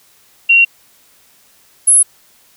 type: tone pair in turn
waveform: sine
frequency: 2749 / 10658 Hz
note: F7 / E9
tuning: -28 / +18 cents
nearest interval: octave + major seventh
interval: 2346 cents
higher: second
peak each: -5 dBFS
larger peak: neither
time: 0.49-0.65 / 1.87-2.03 s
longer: neither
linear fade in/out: 10 ms
effects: white hiss -50 dBFS RMS until 2.56 s